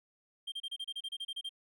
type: tone bursts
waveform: triangle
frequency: 3180 Hz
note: G7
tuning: 24 cents sharp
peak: -35 dBFS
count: 13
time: 0.47-1.493 s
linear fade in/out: 10 ms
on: 51 ms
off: 30 ms
effects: none